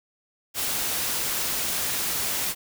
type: noise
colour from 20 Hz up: white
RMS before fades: -27 dBFS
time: 0.54-2.55 s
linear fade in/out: 50 ms
effects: none